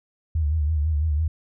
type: tone with vibrato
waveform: sine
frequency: 76.6 Hz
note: D#2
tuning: 27 cents flat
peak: -19 dBFS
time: 0.35-1.28 s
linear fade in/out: 5 ms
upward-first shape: sine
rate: 6 Hz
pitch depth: 93 cents each way
effects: none